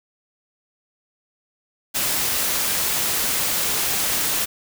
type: noise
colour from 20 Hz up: white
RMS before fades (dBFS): -22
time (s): 1.94-4.46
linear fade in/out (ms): 20
effects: none